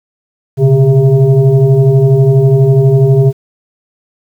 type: tone with frequency modulation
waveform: sine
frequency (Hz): 138.59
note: C#3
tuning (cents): 0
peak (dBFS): -4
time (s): 0.57-3.33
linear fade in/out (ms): 50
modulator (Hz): 265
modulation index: 1
effects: 7-bit